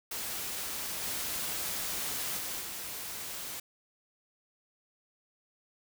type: noise with level steps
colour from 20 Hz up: white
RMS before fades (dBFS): -37 / -35 / -37 / -40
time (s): 0.11-3.6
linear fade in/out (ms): 5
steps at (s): 1.02 / 2.37 / 2.6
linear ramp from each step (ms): 20
effects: none